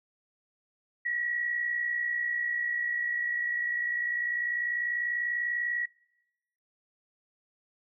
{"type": "tone pair together", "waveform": "sine", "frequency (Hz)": [1864.7, 1924.9], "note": ["A#6", "B6"], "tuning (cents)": [0, -45], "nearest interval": "minor second", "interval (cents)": 55, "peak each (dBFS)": [-37, -28], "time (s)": [1.05, 5.86], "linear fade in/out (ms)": 10, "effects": ["noise-tail reverb RT60 1.0 s tail -25 dB re dry"]}